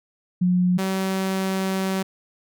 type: tone pair in turn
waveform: sine / sawtooth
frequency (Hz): 180 / 190.7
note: F#3 / G3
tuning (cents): -47 / -47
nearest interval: minor second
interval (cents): 100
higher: second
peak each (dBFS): -16 / -18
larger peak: first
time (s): 0.41-0.78 / 0.78-2.03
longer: second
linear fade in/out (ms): 10
effects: none